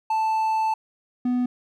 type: tone pair in turn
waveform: triangle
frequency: 880 / 247.8 Hz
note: A5 / B3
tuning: 0 / +6 cents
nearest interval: octave + minor seventh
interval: 2194 cents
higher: first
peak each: -18 / -18 dBFS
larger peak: neither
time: 0.1-0.74 / 1.25-1.46 s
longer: first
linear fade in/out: 5 ms
effects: none